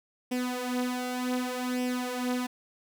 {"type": "tone with flanger", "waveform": "sawtooth", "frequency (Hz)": 250, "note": "B3", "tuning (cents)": 21, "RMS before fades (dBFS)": -31, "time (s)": [0.31, 2.47], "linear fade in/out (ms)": 10, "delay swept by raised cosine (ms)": [0.36, 5.46], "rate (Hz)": 0.66, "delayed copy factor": 0.7, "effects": []}